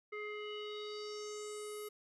square tone with low-pass filter sweep, 420.6 Hz, G#4, 22 cents sharp, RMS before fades -44 dBFS, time 0.12-1.89 s, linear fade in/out 10 ms, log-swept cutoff 1900 to 12000 Hz, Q 4.5, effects none

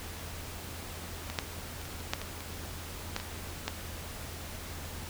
clicks, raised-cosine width 0.2 ms, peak -20 / -11 / -27 / -28 / -28 / -11 / -20 / -24 / -14 / -21 / -13 dBFS, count 11, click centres 1.3 / 1.388 / 1.815 / 1.854 / 2.004 / 2.135 / 2.216 / 2.406 / 3.164 / 3.2 / 3.68 s, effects added 83 Hz sine -44 dBFS peak until 5.09 s + pink hiss -43 dBFS RMS until 5.09 s

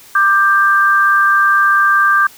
sine tone pair together, 1184 / 1580.5 Hz, D6 / G6, +14 / +14 cents, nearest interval perfect fourth, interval 500 cents, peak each -11 dBFS, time 0.15-2.27 s, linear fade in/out 5 ms, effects white hiss -41 dBFS RMS until 2.37 s

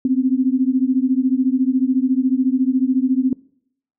sine beating tone pair, 253.5 / 267.5 Hz, B3 / C4, +45 / +38 cents, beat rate 14 Hz, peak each -17 / -18 dBFS, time 0.05-3.33 s, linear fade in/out 2 ms, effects noise-tail reverb RT60 0.7 s tail -24 dB re dry

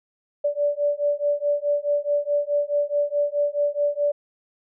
sine beating tone pair, 579 / 583.7 Hz, D5 / D5, -25 / -11 cents, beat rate 4.7 Hz, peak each -23 dBFS, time 0.44-4.12 s, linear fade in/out 10 ms, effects none

